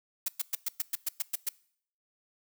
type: noise bursts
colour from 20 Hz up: blue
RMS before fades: -30 dBFS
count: 10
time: 0.26-1.49 s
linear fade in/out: 5 ms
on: 24 ms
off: 110 ms
effects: noise-tail reverb RT60 0.6 s tail -22 dB re dry